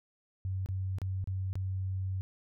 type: tone with dropouts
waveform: sine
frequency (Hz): 94.7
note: F#2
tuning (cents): +41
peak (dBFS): -31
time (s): 0.45-2.21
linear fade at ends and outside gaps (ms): 0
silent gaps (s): 0.66-0.688 / 0.985-1.017 / 1.242-1.274 / 1.53-1.555
effects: none